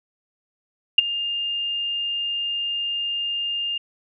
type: tone with ADSR envelope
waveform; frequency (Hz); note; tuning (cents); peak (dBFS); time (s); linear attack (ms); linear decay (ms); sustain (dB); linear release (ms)
sine; 2812; F7; +11; -6; 0.98-3.78; 5; 16; -17; 6
effects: none